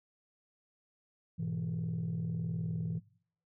sine chord, E major, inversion first, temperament equal, 103.83 / 123.47 / 164.81 Hz, G#2 / B2 / E3, 0 / 0 / 0 cents, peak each -39 / -38 / -33 dBFS, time 1.38-3 s, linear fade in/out 20 ms, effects noise-tail reverb RT60 0.6 s tail -23 dB re dry + tanh soft clip ceiling -29 dBFS

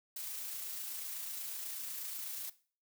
blue noise with amplitude modulation, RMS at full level -41 dBFS, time 0.16-2.5 s, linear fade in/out 5 ms, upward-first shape sine, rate 28.1 Hz, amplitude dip 25%, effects noise-tail reverb RT60 0.4 s tail -17 dB re dry

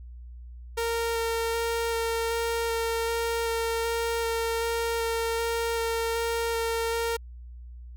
sawtooth tone with vibrato, 460 Hz, A#4, 23 cents flat, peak -22 dBFS, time 0.77-7.17 s, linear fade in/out 10 ms, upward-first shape square, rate 1.3 Hz, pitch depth 8 cents each way, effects added 60 Hz sine -40 dBFS peak until 7.96 s

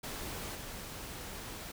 pink noise with level steps, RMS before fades -41 / -44 dBFS, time 0.03-1.72 s, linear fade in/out 10 ms, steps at 0.55 s, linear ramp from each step 2 ms, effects none

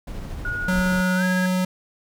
brown noise with tremolo, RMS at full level -30 dBFS, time 0.07-1.01 s, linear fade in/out 5 ms, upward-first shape triangle, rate 13 Hz, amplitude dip 30%
sine tone with pitch glide, 1446 to 1641.9 Hz, F#6 to G#6, -40 to -20 cents, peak -25 dBFS, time 0.45-1.46 s, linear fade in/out 2 ms, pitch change +220 cents, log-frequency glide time 1.16-1.24 s
square tone with vibrato, 184.1 Hz, F#3, 8 cents flat, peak -20 dBFS, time 0.68-1.65 s, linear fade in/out 5 ms, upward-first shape triangle, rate 19 Hz, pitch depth 8 cents each way
effects none

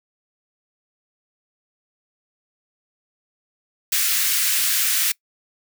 white high-pass noise, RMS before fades -20 dBFS, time 3.92-5.12 s, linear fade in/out 5 ms, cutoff 1500 Hz, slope 24 dB/octave, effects noise-tail reverb RT60 0.1 s tail -23 dB re dry

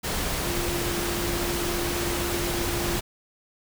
sine tone in noise, 347.3 Hz, F4, 10 cents flat, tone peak -30 dBFS, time 0.44-2.98 s, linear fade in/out 20 ms, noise pink, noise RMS -28 dBFS, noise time 0.03-3.01 s, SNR -5 dB, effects none

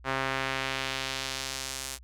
sawtooth tone with band-pass filter sweep, 133.4 Hz, C3, 34 cents sharp, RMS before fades -33 dBFS, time 0.04-1.99 s, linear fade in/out 50 ms, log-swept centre 1400 to 8600 Hz, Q 0.98, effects added 60 Hz sine -48 dBFS peak until 2.03 s

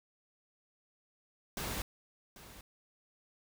pink noise with echo, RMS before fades -38 dBFS, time 1.57-1.82 s, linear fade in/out 2 ms, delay 790 ms, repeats 1, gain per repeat -15 dB, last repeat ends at 2.61 s, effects none

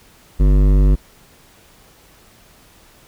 sine tone with hard clipping, 49 Hz, G1, in tune, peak -11 dBFS, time 0.39-0.96 s, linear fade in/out 20 ms, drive 14 dB, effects pink hiss -49 dBFS RMS until 3.07 s

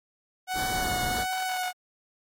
sawtooth tone with vibrato, 740 Hz, F#5, in tune, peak -24 dBFS, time 0.47-1.73 s, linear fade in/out 50 ms, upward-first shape sine, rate 1.4 Hz, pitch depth 20 cents each way
pink band-stop noise, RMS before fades -34 dBFS, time 0.53-1.26 s, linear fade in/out 50 ms, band 1900 to 3400 Hz, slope 96 dB/octave
clicks, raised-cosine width 2 ms, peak -26 dBFS, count 2, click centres 1.061 / 1.114 s
effects AAC 48 kbps

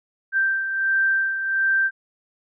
sine beating tone pair, 1568 / 1569.4 Hz, G6 / G6, 0 / +2 cents, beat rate 1.4 Hz, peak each -19 / -27 dBFS, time 0.32-1.91 s, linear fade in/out 50 ms, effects none

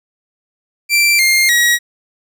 sawtooth tone with pitch steps, 2349 / 2117 / 1908 Hz, D7 / C7 / A#6, 0 / +20 / +40 cents, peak -6 dBFS, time 0.89-1.79 s, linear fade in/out 50 ms, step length 300 ms, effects none

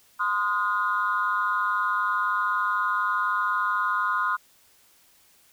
sine tone cluster, 1033 / 1243 / 1436 Hz, C6 / D#6 / F6, -22 / -2 / +48 cents, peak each -26 dBFS, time 0.19-4.37 s, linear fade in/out 20 ms, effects tanh soft clip ceiling -14 dBFS + white hiss -59 dBFS RMS until 5.52 s

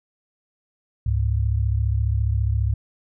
sine tone pair together, 69.3 / 103.99 Hz, C#2 / G#2, 0 / +3 cents, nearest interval perfect fifth, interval 703 cents, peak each -21 dBFS, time 1.06-2.74 s, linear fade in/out 5 ms, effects none

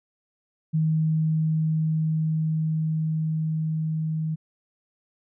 sine tone with level ramp, 157.9 Hz, D#3, 26 cents sharp, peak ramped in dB -19 to -24 dBFS, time 0.73-4.36 s, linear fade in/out 20 ms, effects none

